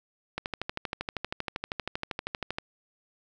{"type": "click train", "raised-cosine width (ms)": 0.3, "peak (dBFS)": -15, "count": 29, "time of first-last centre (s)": [0.38, 2.585], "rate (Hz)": 12.7, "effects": []}